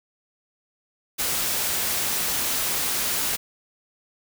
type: noise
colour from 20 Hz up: white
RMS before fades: -25 dBFS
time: 1.18-3.37 s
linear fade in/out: 20 ms
effects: none